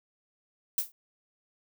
violet noise with exponential decay, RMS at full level -23 dBFS, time 0.78-0.92 s, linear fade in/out 2 ms, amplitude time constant 29 ms, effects none

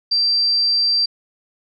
sine tone, 4700 Hz, D8, 1 cent sharp, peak -14 dBFS, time 0.11-1.06 s, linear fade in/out 10 ms, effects none

